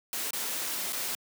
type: noise with dropouts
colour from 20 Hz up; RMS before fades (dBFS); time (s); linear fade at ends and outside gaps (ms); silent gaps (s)
white; -33; 0.13-1.15; 1; 0.307-0.332 / 0.924-0.93
effects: high-pass 200 Hz 12 dB/octave